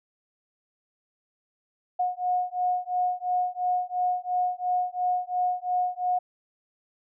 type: beating tone pair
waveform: sine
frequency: 723 / 725.9 Hz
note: F#5 / F#5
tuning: -40 / -33 cents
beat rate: 2.9 Hz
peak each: -27 dBFS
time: 1.99-6.19 s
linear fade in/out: 10 ms
effects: none